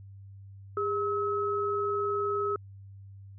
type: tone pair together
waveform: sine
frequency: 406.5 / 1287 Hz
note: G#4 / E6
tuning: -37 / -42 cents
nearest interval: octave + minor sixth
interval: 1995 cents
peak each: -29 / -30 dBFS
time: 0.77-2.56 s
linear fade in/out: 2 ms
effects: added 98 Hz sine -45 dBFS peak until 3.38 s